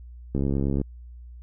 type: click train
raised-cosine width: 3 ms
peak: -13 dBFS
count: 33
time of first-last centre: 0.35-0.814 s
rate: 68.9 Hz
effects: added 60 Hz sine -40 dBFS peak until 1.42 s